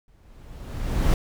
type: noise with exponential growth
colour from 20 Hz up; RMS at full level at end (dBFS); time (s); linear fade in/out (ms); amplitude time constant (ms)
brown; -17; 0.08-1.14; 1; 230
effects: none